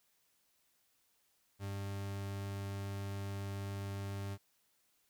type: tone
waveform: 40% pulse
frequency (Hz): 99.2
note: G2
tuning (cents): +21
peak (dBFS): -38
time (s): 1.59-4.38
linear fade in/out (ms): 50
effects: white hiss -75 dBFS RMS until 5.09 s